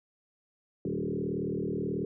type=tone with frequency modulation; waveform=sine; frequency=286.2 Hz; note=D4; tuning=45 cents flat; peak=-29 dBFS; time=0.85-2.05 s; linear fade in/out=2 ms; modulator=38.5 Hz; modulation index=3.9; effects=none